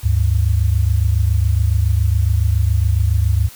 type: tone pair together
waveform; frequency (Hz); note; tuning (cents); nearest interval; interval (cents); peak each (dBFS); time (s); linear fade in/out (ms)
sine; 73.42 / 100.6; D2 / G2; 0 / +45; perfect fourth; 545; -15; 0.03-3.49; 20
effects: white hiss -40 dBFS RMS until 3.55 s